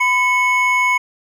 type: tone pair together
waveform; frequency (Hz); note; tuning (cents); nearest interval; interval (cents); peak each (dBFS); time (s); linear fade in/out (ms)
triangle; 1005.7 / 2201; B5 / C#7; +31 / -13; octave + major second; 1356; -15 / -13; 0-0.98; 10
effects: none